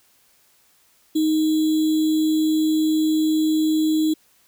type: tone with sample-and-hold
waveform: sine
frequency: 312.4 Hz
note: D#4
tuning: 7 cents sharp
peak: -16 dBFS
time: 1.15-4.14 s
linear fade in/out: 10 ms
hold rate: 3675 Hz
effects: white hiss -59 dBFS RMS until 4.47 s